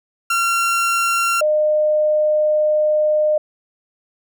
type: tone pair in turn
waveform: 30% pulse / sine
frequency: 1371 / 609 Hz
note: F6 / D#5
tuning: -32 / -37 cents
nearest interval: octave + major second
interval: 1405 cents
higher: first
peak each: -13 dBFS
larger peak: neither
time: 0.3-1.41 / 1.41-3.38 s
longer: second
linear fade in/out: 5 ms
effects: none